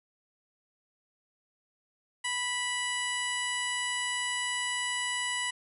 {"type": "harmonic tone", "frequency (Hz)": 983, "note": "B5", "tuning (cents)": -8, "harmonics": [1, 2, 3, 4, 5, 6, 7, 8, 9, 10], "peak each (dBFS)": [-38, -33, -35, -46, -48, -50, -50, -39, -48, -41], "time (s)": [2.24, 5.51], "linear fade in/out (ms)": 10, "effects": []}